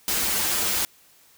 white noise with comb filter, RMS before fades -24 dBFS, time 0.08-0.85 s, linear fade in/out 0 ms, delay 7.4 ms, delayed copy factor -0.9, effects white hiss -56 dBFS RMS until 1.37 s

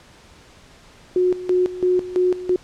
sine tone with tremolo, 363.7 Hz, F#4, 30 cents flat, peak -14 dBFS, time 1.16-2.56 s, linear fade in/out 2 ms, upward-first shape square, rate 3 Hz, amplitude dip 80%, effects pink hiss -48 dBFS RMS until 2.63 s + low-pass 7000 Hz 12 dB/octave

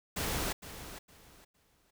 pink noise with echo, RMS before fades -34 dBFS, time 0.16-0.53 s, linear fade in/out 10 ms, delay 460 ms, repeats 3, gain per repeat -12 dB, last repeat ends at 1.91 s, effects none

